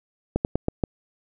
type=slowing click train; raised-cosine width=2 ms; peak=-8 dBFS; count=5; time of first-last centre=0.36-0.838 s; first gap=89 ms; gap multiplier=1.2; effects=none